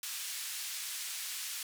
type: band-pass noise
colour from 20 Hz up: white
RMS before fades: -40 dBFS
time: 0.03-1.63 s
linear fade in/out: 2 ms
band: 1900 to 11000 Hz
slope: 12 dB/octave
effects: none